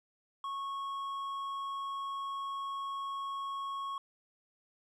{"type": "tone with hard clipping", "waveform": "sine", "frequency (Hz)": 1100, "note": "C#6", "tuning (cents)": -14, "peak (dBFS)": -37, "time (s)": [0.44, 3.98], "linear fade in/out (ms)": 2, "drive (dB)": 5, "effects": []}